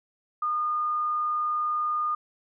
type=tone; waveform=sine; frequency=1220 Hz; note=D#6; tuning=34 cents flat; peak=-24 dBFS; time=0.42-2.15 s; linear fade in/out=5 ms; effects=none